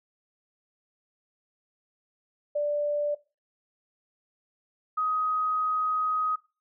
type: tone pair in turn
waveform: sine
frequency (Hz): 587.3 / 1256.7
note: D5 / D#6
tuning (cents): 0 / +17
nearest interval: octave + minor second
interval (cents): 1317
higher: second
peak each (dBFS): -24 / -24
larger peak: neither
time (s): 2.55-3.15 / 4.97-6.36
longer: second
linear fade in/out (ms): 10
effects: noise-tail reverb RT60 0.3 s tail -20 dB re dry